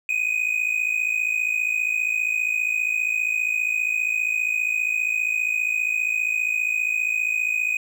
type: tone pair together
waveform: triangle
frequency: 2468 / 2523 Hz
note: D#7 / D#7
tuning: -15 / +23 cents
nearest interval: unison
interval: 38 cents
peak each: -22 dBFS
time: 0.09-7.77 s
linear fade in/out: 2 ms
effects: none